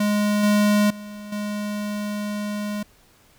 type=tone with level steps; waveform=square; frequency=207.7 Hz; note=G#3; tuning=in tune; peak=-19 / -16 / -35 / -26 dBFS; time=0-2.83 s; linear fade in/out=5 ms; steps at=0.43 / 0.9 / 1.32 s; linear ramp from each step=5 ms; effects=pink hiss -56 dBFS RMS until 3.38 s